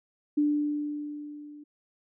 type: tone with level ramp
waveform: sine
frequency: 295.2 Hz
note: D4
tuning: 9 cents sharp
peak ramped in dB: -20 to -44 dBFS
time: 0.37-1.64 s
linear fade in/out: 10 ms
effects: none